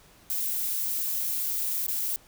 violet noise with dropouts, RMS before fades -29 dBFS, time 0.3-2.16 s, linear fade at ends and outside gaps 0 ms, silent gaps 1.865-1.882 s, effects pink hiss -56 dBFS RMS until 2.27 s

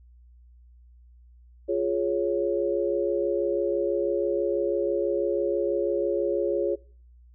sine chord, Db major, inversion first, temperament equal, 349.2 / 415.3 / 554.4 Hz, F4 / Ab4 / Db5, 0 / 0 / 0 cents, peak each -27 dBFS, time 1.68-6.76 s, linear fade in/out 20 ms, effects noise-tail reverb RT60 0.5 s tail -23 dB re dry + added 60 Hz sine -50 dBFS peak until 7.34 s

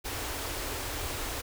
pink band-stop noise, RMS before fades -35 dBFS, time 0.04-1.42 s, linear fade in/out 20 ms, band 120 to 260 Hz, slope 48 dB/octave, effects none

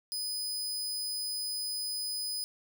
sawtooth tone, 5000 Hz, D#8, 8 cents sharp, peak -30 dBFS, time 0.12-2.44 s, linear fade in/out 0 ms, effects none

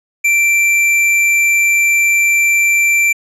sine tone with tanh clipping, 2349 Hz, D7, in tune, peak -11 dBFS, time 0.24-3.13 s, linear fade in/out 10 ms, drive 12 dB, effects resampled to 32000 Hz

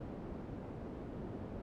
white low-pass noise, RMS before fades -45 dBFS, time 0-1.62 s, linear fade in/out 10 ms, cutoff 360 Hz, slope 12 dB/octave, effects none

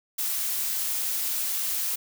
blue noise, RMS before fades -28 dBFS, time 0.18-1.96 s, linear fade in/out 10 ms, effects none

